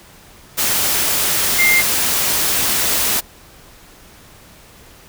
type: tone in noise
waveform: sine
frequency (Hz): 2100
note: C7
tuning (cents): +6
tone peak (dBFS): -11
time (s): 1.58-1.82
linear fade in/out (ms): 20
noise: white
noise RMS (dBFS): -17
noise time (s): 0.57-3.21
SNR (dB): +3
effects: pink hiss -44 dBFS RMS until 5.08 s